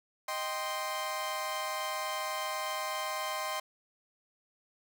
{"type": "chord", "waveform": "sawtooth", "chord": "C minor", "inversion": "first", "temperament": "equal", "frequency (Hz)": [622.3, 784, 1046.5], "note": ["Eb5", "G5", "C6"], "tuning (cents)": [0, 0, 0], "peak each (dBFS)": [-35, -36, -32], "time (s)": [0.28, 3.6], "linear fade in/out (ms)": 5, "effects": []}